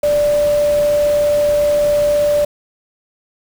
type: tone in noise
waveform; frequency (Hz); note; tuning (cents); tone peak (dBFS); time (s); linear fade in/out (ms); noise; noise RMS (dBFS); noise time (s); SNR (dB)
sine; 587.3; D5; 0; -11; 0.03-2.45; 5; pink; -29; 0.03-2.45; +15
effects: none